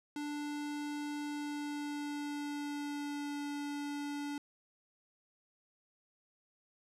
square tone with pitch glide, 293.7 to 288.8 Hz, D4 to D4, 0 to -29 cents, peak -38 dBFS, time 0.16-4.38 s, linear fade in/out 2 ms, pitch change -29 cents, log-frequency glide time 1.24-3.42 s, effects low-pass 10000 Hz 12 dB/octave

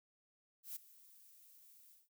violet noise with ADSR envelope, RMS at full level -44 dBFS, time 0.63-2.09 s, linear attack 130 ms, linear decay 11 ms, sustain -19 dB, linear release 180 ms, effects none

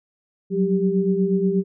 sine tone cluster, 183.2 / 191.5 / 394 Hz, F#3 / G3 / G4, -17 / -40 / +9 cents, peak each -21 / -23 / -21 dBFS, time 0.5-1.64 s, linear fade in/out 50 ms, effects none

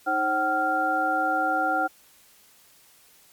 sine tone cluster, 312.9 / 533 / 759 / 1392 Hz, D#4 / C5 / F#5 / F6, +10 / +32 / +44 / -6 cents, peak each -31 / -32 / -24 / -25 dBFS, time 0.06-1.88 s, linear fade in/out 20 ms, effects white hiss -56 dBFS RMS until 3.32 s + MP3 96 kbps

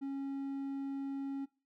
triangle tone, 274.6 Hz, C#4, 16 cents flat, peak -34 dBFS, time 0.01-1.46 s, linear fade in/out 20 ms, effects noise-tail reverb RT60 0.3 s tail -19 dB re dry

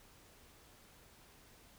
silence, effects pink hiss -62 dBFS RMS until 1.78 s

